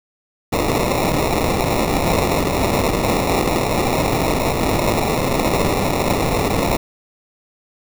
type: noise with sample-and-hold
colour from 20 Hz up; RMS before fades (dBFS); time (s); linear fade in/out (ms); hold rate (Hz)
white; -18; 0.52-6.77; 10; 1575
effects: none